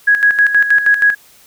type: tone with tremolo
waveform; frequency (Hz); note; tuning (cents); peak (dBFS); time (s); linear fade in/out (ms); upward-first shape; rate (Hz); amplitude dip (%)
sine; 1661.2; G#6; 0; -6; 0.07-1.15; 10; square; 6.3; 65
effects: white hiss -46 dBFS RMS until 1.46 s